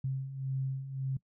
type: beating tone pair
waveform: sine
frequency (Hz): 132.2 / 134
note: C3 / C3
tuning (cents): +18 / +42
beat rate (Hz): 1.8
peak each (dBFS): -39 / -33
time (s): 0.04-1.17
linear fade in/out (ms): 5
effects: noise-tail reverb RT60 0.1 s tail -20 dB re dry